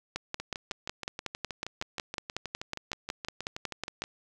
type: two click trains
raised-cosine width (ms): 0.2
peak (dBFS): -15 / -19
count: 22 / 24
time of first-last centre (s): 0.16-4.02 / 0.4-4.039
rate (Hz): 5.44 / 6.32
effects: none